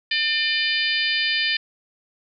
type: harmonic tone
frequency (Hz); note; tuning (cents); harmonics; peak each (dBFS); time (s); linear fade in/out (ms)
600; D5; +37; 3 / 4 / 5 / 6 / 7 / 8; -25 / -25 / -26 / -28 / -30 / -28; 0.11-1.57; 5
effects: none